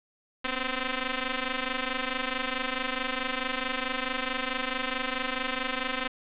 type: ring-modulated tone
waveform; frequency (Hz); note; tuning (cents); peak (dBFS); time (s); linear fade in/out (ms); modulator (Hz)
5% pulse; 257.9; C4; -25; -14; 0.44-6.08; 10; 786
effects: resampled to 8000 Hz + 7-bit